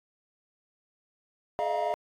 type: tone cluster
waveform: triangle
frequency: 424.8 / 612 / 676 / 701 / 947 Hz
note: G#4 / D#5 / E5 / F5 / A#5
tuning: +39 / -29 / +43 / +6 / +27 cents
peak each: -34 / -29 / -33 / -28 / -32 dBFS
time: 1.59-1.94 s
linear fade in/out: 0 ms
effects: tanh soft clip ceiling -16 dBFS + AAC 64 kbps